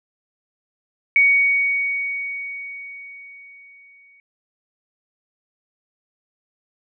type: tone with exponential decay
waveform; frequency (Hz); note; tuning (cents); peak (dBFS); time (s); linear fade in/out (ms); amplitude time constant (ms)
sine; 2240; C#7; +18; -10; 1.16-4.2; 1; 660
effects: none